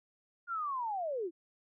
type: linear sweep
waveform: sine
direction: down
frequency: 1429 to 312 Hz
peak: -33 dBFS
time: 0.47-1.31 s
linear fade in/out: 50 ms
effects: none

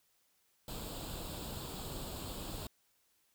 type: noise with comb filter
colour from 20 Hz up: pink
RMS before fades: -43 dBFS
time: 0.68-2.67 s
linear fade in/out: 2 ms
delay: 0.25 ms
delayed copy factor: +0.7
effects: white hiss -74 dBFS RMS until 3.34 s

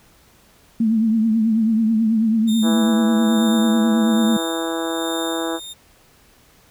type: tone with vibrato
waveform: sine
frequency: 222.3 Hz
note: A3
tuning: 18 cents sharp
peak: -14 dBFS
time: 0.8-4.37 s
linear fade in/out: 5 ms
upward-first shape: triangle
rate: 9.2 Hz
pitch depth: 74 cents each way
type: tone with tremolo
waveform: sawtooth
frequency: 3653 Hz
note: A#7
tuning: 36 cents flat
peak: -24 dBFS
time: 2.47-5.74 s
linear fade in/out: 20 ms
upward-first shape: sine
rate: 1.2 Hz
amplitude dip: 50%
type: harmonic tone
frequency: 164.81 Hz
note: E3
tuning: in tune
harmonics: 2 / 3 / 4 / 5 / 6 / 7 / 8 / 9 / 10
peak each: -24 / -28 / -30 / -32 / -34 / -35 / -36 / -37 / -38 dBFS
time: 2.62-5.6 s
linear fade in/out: 50 ms
effects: pink hiss -53 dBFS RMS until 6.7 s

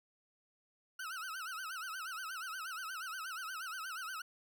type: tone with vibrato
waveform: 40% pulse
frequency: 1403 Hz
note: F6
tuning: 8 cents sharp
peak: -40 dBFS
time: 0.99-4.22 s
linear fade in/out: 5 ms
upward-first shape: sine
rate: 8.4 Hz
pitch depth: 180 cents each way
effects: none

